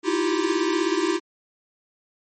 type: tone cluster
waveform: square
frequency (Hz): 315.2 / 334.1 / 350.8 / 388.9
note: D#4 / E4 / F4 / G4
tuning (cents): +23 / +23 / +8 / -14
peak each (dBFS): -27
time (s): 0.03-1.2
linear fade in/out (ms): 50
effects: MP3 32 kbps